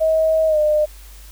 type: tone with pitch glide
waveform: sine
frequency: 637 to 605.8 Hz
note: D#5 to D#5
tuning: +41 to -46 cents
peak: -13 dBFS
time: 0-0.86 s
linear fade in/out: 20 ms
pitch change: -87 cents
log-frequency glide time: 0.47-0.58 s
effects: added 50 Hz sine -38 dBFS peak until 1.31 s + white hiss -46 dBFS RMS until 1.31 s